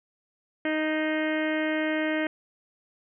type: harmonic tone with a mistuned harmonic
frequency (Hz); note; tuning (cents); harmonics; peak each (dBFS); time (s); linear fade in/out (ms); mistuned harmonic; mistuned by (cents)
311.1; D#4; 0; 1 / 2 / 3 / 4 / 5 / 6 / 7 / 8 / 9 / 10; -27 / -30 / -41 / -43 / -35 / -34 / -36 / -42 / -46 / -44; 0.65-2.27; 2; 7; -27
effects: none